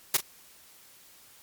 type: noise with echo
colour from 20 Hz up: white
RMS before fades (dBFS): -22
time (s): 0.14-0.17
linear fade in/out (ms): 5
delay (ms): 38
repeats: 1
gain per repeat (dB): -13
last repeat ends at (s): 0.208
effects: white hiss -55 dBFS RMS until 1.42 s + MP3 96 kbps